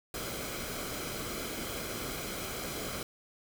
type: noise with comb filter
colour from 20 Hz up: pink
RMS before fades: -38 dBFS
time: 0.14-3.03 s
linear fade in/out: 2 ms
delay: 1.1 ms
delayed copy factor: -0.55
effects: none